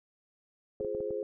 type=chord; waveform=sine; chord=F minor; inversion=none; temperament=just; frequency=349.2 / 419.1 / 523.8 Hz; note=F4 / Ab4 / C5; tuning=0 / +16 / +2 cents; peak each=-40 / -34 / -36 dBFS; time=0.8-1.23 s; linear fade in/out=2 ms
type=clicks; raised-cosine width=2 ms; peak=-29 dBFS; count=5; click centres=0.808 / 0.848 / 0.949 / 1.005 / 1.107 s
effects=none